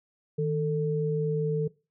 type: tone pair together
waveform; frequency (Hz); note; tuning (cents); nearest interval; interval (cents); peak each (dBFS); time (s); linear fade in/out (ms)
sine; 156.3 / 443.9; D#3 / A4; +8 / +15; octave + tritone; 1807; -27; 0.38-1.68; 10
effects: noise-tail reverb RT60 0.3 s tail -21 dB re dry